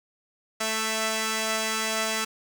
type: tone pair together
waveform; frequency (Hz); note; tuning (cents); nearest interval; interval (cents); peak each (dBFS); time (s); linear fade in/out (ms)
5% pulse; 220 / 662.1; A3 / E5; 0 / +7; octave + perfect fifth; 1907; -17; 0.6-2.25; 10
effects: none